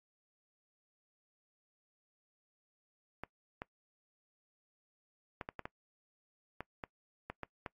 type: clicks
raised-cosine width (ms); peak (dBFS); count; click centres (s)
0.5; -25; 11; 3.236 / 3.619 / 5.412 / 5.489 / 5.593 / 5.655 / 6.606 / 6.838 / 7.3 / 7.433 / 7.662
effects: noise-tail reverb RT60 0.1 s tail -22 dB re dry + AAC 32 kbps